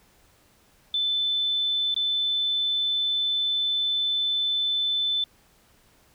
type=tone with dropouts; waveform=sine; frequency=3520 Hz; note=A7; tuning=in tune; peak=-22 dBFS; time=0.94-5.24 s; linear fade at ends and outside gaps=2 ms; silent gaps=1.943-1.963 s; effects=pink hiss -60 dBFS RMS until 6.14 s